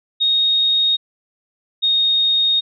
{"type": "tone pair in turn", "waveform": "sine", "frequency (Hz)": [3729, 3715], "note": ["A#7", "A#7"], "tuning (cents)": [0, -7], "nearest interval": "unison", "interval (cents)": 7, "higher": "first", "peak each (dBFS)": -13, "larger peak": "neither", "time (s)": [[0.2, 0.97], [1.82, 2.61]], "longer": "second", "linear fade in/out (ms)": 20, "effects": []}